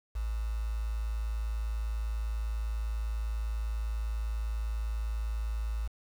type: tone with quantisation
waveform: sine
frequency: 55 Hz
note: A1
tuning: in tune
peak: -30 dBFS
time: 0.15-5.88 s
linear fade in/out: 10 ms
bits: 8
effects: none